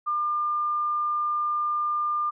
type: tone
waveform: sine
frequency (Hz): 1200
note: D6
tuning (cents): +37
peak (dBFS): -23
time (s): 0.06-2.31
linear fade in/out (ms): 20
effects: none